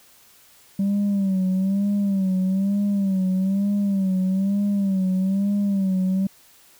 sine tone with vibrato, 194.5 Hz, G3, 13 cents flat, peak -16 dBFS, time 0.79-6.27 s, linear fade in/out 5 ms, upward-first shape sine, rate 1.1 Hz, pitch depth 76 cents each way, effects tanh soft clip ceiling -17 dBFS + white hiss -53 dBFS RMS until 6.79 s

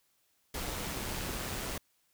pink noise with amplitude modulation, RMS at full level -36 dBFS, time 0.54-1.78 s, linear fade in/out 5 ms, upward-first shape sine, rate 129 Hz, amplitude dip 30%, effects white hiss -73 dBFS RMS until 2.13 s

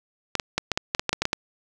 clicks, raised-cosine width 0.2 ms, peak -5 dBFS, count 12, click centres 0.353 / 0.398 / 0.58 / 0.717 / 0.775 / 0.949 / 0.995 / 1.093 / 1.13 / 1.22 / 1.254 / 1.331 s, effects none

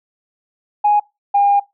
sine tone pair in turn, 830.6 / 807.4 Hz, G#5 / G#5, 0 / -49 cents, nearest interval unison, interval 49 cents, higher first, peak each -9 dBFS, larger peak neither, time 0.84-1 / 1.34-1.6 s, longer second, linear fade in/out 10 ms, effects noise-tail reverb RT60 0.2 s tail -21 dB re dry + tanh soft clip ceiling -5 dBFS

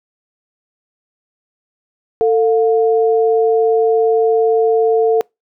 sine tone pair together, 447.1 / 709.7 Hz, A4 / F5, +28 / +28 cents, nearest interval minor sixth, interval 800 cents, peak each -10 / -19 dBFS, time 2.21-5.21 s, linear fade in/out 0 ms, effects noise-tail reverb RT60 0.2 s tail -26 dB re dry

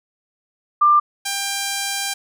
sine / 5% pulse tone pair in turn, 1190 / 794.2 Hz, D6 / G5, +22 / +22 cents, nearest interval perfect fifth, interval 700 cents, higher first, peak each -10 dBFS, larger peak neither, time 0.81-1 / 1.25-2.14 s, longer second, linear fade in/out 10 ms, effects none

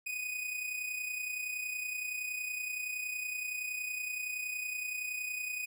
45% pulse tone with amplitude modulation, 2489 Hz, D#7, in tune, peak -33 dBFS, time 0.06-5.66 s, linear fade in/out 10 ms, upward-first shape sine, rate 30.7 Hz, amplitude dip 50%, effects none

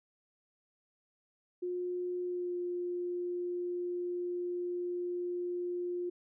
sine tone with pitch glide, 358.1 to 353.8 Hz, F4 to F4, +43 to +23 cents, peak -33 dBFS, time 1.62-6.1 s, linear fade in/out 10 ms, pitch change -20 cents, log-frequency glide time 2.23-2.56 s, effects none

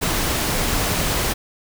pink noise, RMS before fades -21 dBFS, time 0.01-1.34 s, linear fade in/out 20 ms, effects none

